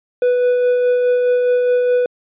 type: tone with tremolo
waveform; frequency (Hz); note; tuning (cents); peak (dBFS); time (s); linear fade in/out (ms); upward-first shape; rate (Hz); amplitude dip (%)
triangle; 493.9; B4; 0; -9; 0.22-2.06; 2; sine; 4.8; 25
effects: resampled to 8000 Hz